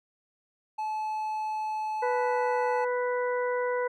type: tone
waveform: triangle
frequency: 863 Hz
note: A5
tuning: 34 cents flat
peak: -27 dBFS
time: 0.78-2.85 s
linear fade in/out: 10 ms
type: harmonic tone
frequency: 493.9 Hz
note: B4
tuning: in tune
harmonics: 1 / 2 / 3 / 4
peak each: -27 / -33 / -37 / -39 dBFS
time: 2.02-3.88 s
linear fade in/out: 10 ms
effects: none